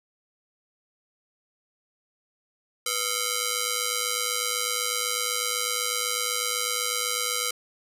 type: ring-modulated tone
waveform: 5% pulse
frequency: 880 Hz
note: A5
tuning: in tune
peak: -10 dBFS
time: 2.86-7.51 s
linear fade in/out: 5 ms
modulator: 386 Hz
effects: none